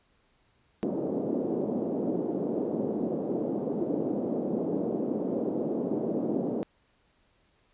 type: band-pass noise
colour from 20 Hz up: pink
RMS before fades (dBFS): -30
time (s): 0.83-6.63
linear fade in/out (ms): 0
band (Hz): 210 to 520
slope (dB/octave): 24
effects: pink hiss -68 dBFS RMS until 7.73 s + resampled to 8000 Hz